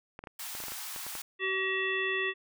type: clicks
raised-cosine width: 0.5 ms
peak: -27 dBFS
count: 11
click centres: 0.191 / 0.239 / 0.272 / 0.551 / 0.603 / 0.638 / 0.683 / 0.72 / 0.962 / 1.066 / 1.153 s
type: high-pass noise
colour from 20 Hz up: white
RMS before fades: -40 dBFS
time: 0.39-1.22 s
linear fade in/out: 5 ms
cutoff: 720 Hz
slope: 48 dB/octave
type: harmonic tone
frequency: 381.3 Hz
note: G4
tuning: 48 cents flat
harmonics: 1 / 3 / 5 / 7 / 9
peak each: -34 / -40 / -31 / -35 / -40 dBFS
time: 1.39-2.34 s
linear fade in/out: 50 ms
effects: none